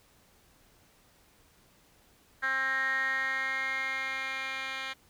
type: tone with band-pass filter sweep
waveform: 10% pulse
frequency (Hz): 265.9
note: C4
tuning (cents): +28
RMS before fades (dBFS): -32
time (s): 2.42-4.94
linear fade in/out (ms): 20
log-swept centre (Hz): 1700 to 2600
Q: 7.7
effects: pink hiss -63 dBFS RMS until 5.09 s